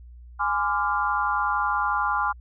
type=chord; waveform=sine; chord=D half-diminished seventh; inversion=second; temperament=equal with one note detuned; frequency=830.6 / 1023.8 / 1174.7 / 1396.9 Hz; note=Ab5 / C6 / D6 / F6; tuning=0 / -38 / 0 / 0 cents; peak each=-27 dBFS; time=0.39-2.33 s; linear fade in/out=20 ms; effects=added 60 Hz sine -42 dBFS peak until 2.4 s